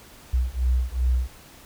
sine beating tone pair, 61.3 / 63.9 Hz, B1 / C2, -12 / -40 cents, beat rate 2.6 Hz, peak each -23 dBFS, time 0.33-1.28 s, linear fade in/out 10 ms, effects pink hiss -48 dBFS RMS until 1.65 s

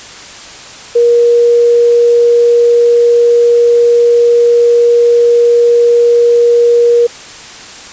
sine tone, 474.5 Hz, A#4, 31 cents sharp, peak -4 dBFS, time 0.95-7.07 s, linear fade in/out 10 ms, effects white hiss -30 dBFS RMS until 7.92 s + resampled to 16000 Hz

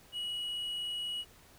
triangle tone, 2914 Hz, F#7, 27 cents flat, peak -33 dBFS, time 0.12-1.25 s, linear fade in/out 50 ms, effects pink hiss -59 dBFS RMS until 1.58 s

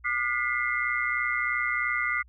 sine tone cluster, 1199 / 1434 / 1990 / 2113 Hz, D6 / F6 / B6 / C7, +36 / +45 / +13 / +16 cents, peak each -32 / -31 / -30 / -29 dBFS, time 0.04-2.23 s, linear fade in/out 20 ms, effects added 60 Hz sine -52 dBFS peak until 2.28 s

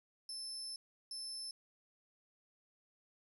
35% pulse tone bursts at uneven times, 5274 Hz, E8, in tune, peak -40 dBFS, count 2, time 0.29-0.76 / 1.11-1.51 s, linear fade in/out 2 ms, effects none

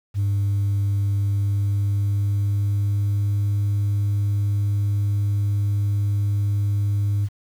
sine tone with pitch glide, 100.3 to 101.82 Hz, G2 to G#2, +40 to -34 cents, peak -16 dBFS, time 0.14-7.29 s, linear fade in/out 50 ms, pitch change +26 cents, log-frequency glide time 1.1-3.43 s, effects tanh soft clip ceiling -17 dBFS + 8-bit

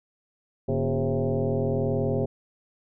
sine tone with frequency modulation, 149.6 Hz, D3, 32 cents sharp, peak -22 dBFS, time 0.68-2.26 s, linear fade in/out 10 ms, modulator 129 Hz, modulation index 3.5, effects none

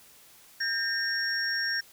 sine tone cluster, 1595 / 1820 / 5540 Hz, G6 / A#6 / F8, +30 / -42 / -15 cents, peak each -31 dBFS, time 0.6-1.81 s, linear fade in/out 10 ms, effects white hiss -55 dBFS RMS until 1.92 s

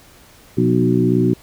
harmonic tone with a mistuned harmonic, 61.74 Hz, B1, in tune, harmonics 2 / 3 / 4 / 5 / 6, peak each -19 / -19 / -19 / -19 / -19 dBFS, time 0.57-1.34 s, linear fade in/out 10 ms, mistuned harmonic 3, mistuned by -50 cents, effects pink hiss -47 dBFS RMS until 1.42 s

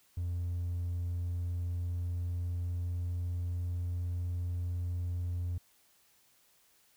triangle tone with pitch glide, 87.31 to 87.87 Hz, F2 to F2, 0 to +11 cents, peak -29 dBFS, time 0.17-5.58 s, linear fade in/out 5 ms, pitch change +11 cents, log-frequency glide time 1.28-4.13 s, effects tanh soft clip ceiling -27 dBFS + white hiss -67 dBFS RMS until 6.96 s

